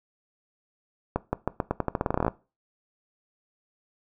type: accelerating click train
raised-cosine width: 1 ms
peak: -10 dBFS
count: 18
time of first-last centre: 1.16-2.281 s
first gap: 170 ms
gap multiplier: 0.86
effects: noise-tail reverb RT60 0.3 s tail -19 dB re dry